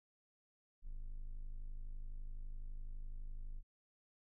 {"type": "tone", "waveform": "triangle", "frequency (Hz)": 25.96, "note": "G#0", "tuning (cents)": 0, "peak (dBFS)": -40, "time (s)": [0.82, 3.63], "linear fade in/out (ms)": 50, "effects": []}